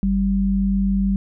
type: tone pair together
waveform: sine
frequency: 48.8 / 195.2 Hz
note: G1 / G3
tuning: -7 / -7 cents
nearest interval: 2 octaves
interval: 2400 cents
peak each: -22 / -17 dBFS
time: 0.03-1.16 s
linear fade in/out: 0 ms
effects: none